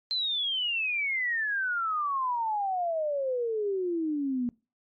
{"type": "exponential sweep", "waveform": "sine", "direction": "down", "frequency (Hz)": [4145, 237.6], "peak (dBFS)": -26, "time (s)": [0.11, 4.49], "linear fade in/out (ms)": 0, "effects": ["noise-tail reverb RT60 0.3 s tail -23 dB re dry", "MP3 32 kbps"]}